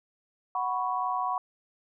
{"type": "chord", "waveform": "sine", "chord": "F# suspended fourth", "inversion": "none", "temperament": "just", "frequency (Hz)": [740, 986.7, 1110], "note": ["F#5", "B5", "C#6"], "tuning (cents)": [0, -2, 2], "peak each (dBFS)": -31, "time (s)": [0.55, 1.38], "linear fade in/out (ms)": 2, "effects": []}